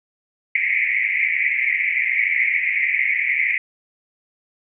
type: band-pass noise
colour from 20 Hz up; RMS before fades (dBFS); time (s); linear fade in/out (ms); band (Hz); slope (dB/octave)
white; -20; 0.55-3.58; 2; 2000 to 2300; 96
effects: none